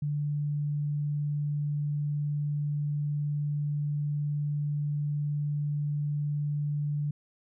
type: tone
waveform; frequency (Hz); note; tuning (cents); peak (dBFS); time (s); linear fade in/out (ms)
sine; 146.83; D3; 0; -27; 0.02-7.11; 5
effects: none